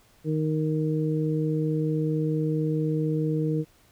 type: harmonic tone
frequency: 155.56 Hz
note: D#3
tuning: in tune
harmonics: 1 / 2 / 3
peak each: -25 / -28 / -30 dBFS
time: 0.24-3.65 s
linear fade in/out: 50 ms
effects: pink hiss -60 dBFS RMS until 3.91 s